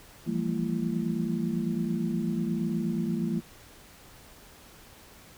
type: tone cluster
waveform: sine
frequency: 167.5 / 175.9 / 197.1 / 226.9 / 338.7 Hz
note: E3 / F3 / G3 / A#3 / E4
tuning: +28 / +13 / +10 / -47 / +47 cents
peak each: -32 / -37 / -33 / -30 / -36 dBFS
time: 0.26-3.41 s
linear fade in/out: 20 ms
effects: pink hiss -52 dBFS RMS until 5.37 s